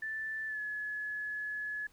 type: tone with pitch glide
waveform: sine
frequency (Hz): 1760 to 1703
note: A6 to G#6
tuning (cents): 0 to +43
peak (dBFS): -35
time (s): 0.02-1.87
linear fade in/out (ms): 5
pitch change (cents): -57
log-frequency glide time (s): 0.47-0.6
effects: pink hiss -66 dBFS RMS until 1.92 s